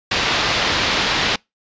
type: low-pass noise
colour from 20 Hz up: white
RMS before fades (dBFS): -19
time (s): 0.11-1.36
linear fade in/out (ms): 5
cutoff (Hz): 4400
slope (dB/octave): 24
effects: noise-tail reverb RT60 0.2 s tail -26 dB re dry + resampled to 16000 Hz